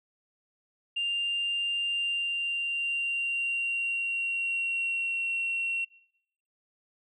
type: tone with pitch glide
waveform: sine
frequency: 2794 to 2730 Hz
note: F7 to F7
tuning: 0 to -40 cents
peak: -26 dBFS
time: 0.96-5.85 s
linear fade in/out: 10 ms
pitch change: -40 cents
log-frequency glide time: 1.83-5.3 s
effects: noise-tail reverb RT60 0.8 s tail -23 dB re dry + tanh soft clip ceiling -23 dBFS